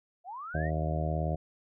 sine linear sweep, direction up, 659.3 to 1980 Hz, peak -38 dBFS, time 0.24-0.71 s, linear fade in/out 50 ms
harmonic tone, 78.3 Hz, D#2, 11 cents sharp, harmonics 1 / 2 / 3 / 4 / 5 / 6 / 7 / 8 / 9, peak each -32 / -32 / -45 / -42 / -43 / -48 / -40 / -38 / -38 dBFS, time 0.54-1.36 s, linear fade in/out 10 ms
effects none

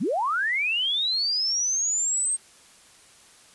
sine linear sweep, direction up, 141.8 to 8490 Hz, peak -22 dBFS, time 0-2.37 s, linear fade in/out 20 ms, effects white hiss -53 dBFS RMS until 3.54 s + resampled to 24000 Hz

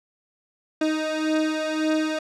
30% pulse beating tone pair, 311.1 / 312.9 Hz, D#4 / D#4, 0 / +10 cents, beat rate 1.8 Hz, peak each -21 / -24 dBFS, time 0.81-2.19 s, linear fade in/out 5 ms, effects low-pass 6000 Hz 12 dB/octave

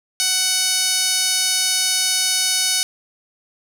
10% pulse tone with band-pass filter, 745 Hz, F#5, 12 cents sharp, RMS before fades -19 dBFS, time 0.2-2.83 s, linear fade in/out 0 ms, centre 7300 Hz, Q 3.8, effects none

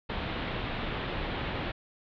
pink low-pass noise, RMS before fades -34 dBFS, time 0.09-1.72 s, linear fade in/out 10 ms, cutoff 3800 Hz, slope 48 dB/octave, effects none

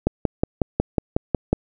click train, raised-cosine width 2 ms, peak -4 dBFS, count 9, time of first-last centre 0.07-1.53 s, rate 5.48 Hz, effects none

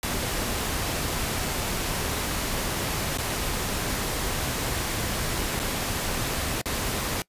pink noise with dropouts, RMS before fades -28 dBFS, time 0.03-7.22 s, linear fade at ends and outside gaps 1 ms, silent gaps 3.174-3.184 / 5.593-5.598 / 6.615-6.657 s, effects noise-tail reverb RT60 0.1 s tail -22 dB re dry + resampled to 32000 Hz

